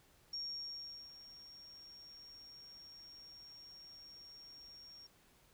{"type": "tone with ADSR envelope", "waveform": "sine", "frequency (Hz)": 5550, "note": "F8", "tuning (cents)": -12, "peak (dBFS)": -39, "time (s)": [0.33, 5.07], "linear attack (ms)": 6, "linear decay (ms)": 770, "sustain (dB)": -14, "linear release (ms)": 6, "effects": ["pink hiss -68 dBFS RMS until 5.53 s"]}